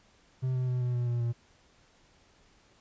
triangle tone with pitch steps, 129.2 / 127.27 / 125.38 / 123.51 / 121.67 / 119.85 / 118.07 Hz, C3 / C3 / B2 / B2 / B2 / A#2 / A#2, -21 / -48 / +27 / +1 / -25 / +48 / +23 cents, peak -25 dBFS, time 0.42-1.33 s, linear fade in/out 20 ms, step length 130 ms, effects pink hiss -63 dBFS RMS until 2.8 s + resampled to 16000 Hz

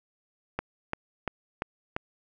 click train, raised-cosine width 0.5 ms, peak -14 dBFS, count 5, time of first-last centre 0.59-1.965 s, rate 2.91 Hz, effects none

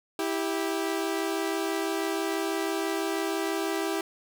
sawtooth tone pair together, 327 / 393.1 Hz, E4 / G4, -14 / +5 cents, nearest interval minor third, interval 319 cents, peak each -26 dBFS, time 0.19-4.01 s, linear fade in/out 2 ms, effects none

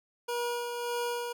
25% pulse tone with tremolo, 479.4 Hz, A#4, 48 cents sharp, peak -26 dBFS, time 0.28-1.33 s, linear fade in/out 10 ms, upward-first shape sine, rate 1.7 Hz, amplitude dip 40%, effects none

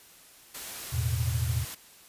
white noise, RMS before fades -39 dBFS, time 0.54-1.75 s, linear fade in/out 10 ms
sine chord, E suspended fourth, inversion none, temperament just, 82.41 / 109.88 / 123.61 Hz, E2 / A2 / B2, 0 / -2 / +2 cents, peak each -30 dBFS, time 0.92-1.65 s, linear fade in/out 20 ms
effects white hiss -54 dBFS RMS until 2.08 s + resampled to 32000 Hz

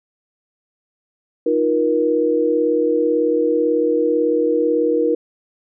sine chord, Eb suspended second, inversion none, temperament equal with one note detuned, 311.1 / 349.2 / 475.4 Hz, Eb4 / F4 / Bb4, 0 / 0 / +34 cents, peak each -20 / -22 / -16 dBFS, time 1.46-5.15 s, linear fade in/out 5 ms, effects none

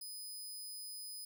15% pulse tone, 5000 Hz, D#8, 8 cents sharp, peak -38 dBFS, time 0.01-1.25 s, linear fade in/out 5 ms, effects 13-bit

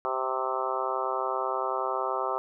harmonic tone with a mistuned harmonic, 130.5 Hz, C3, 4 cents flat, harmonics 3 / 4 / 5 / 6 / 7 / 8 / 9 / 10, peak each -35 / -35 / -35 / -35 / -35 / -35 / -35 / -35 dBFS, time 0.05-2.38 s, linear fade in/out 0 ms, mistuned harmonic 8, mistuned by +20 cents, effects none

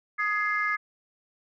sine chord, Ab major, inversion second, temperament equal with one note detuned, 1244.5 / 1679.6 / 2093 Hz, Eb6 / Ab6 / C7, 0 / +19 / 0 cents, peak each -28 dBFS, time 0.18-0.77 s, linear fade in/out 20 ms, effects tanh soft clip ceiling -16 dBFS

